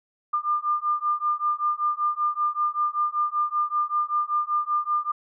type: beating tone pair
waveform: sine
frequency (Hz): 1199 / 1204.2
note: D6 / D6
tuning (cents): +36 / +43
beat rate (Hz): 5.2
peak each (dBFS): -25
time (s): 0.33-5.12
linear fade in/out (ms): 10
effects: none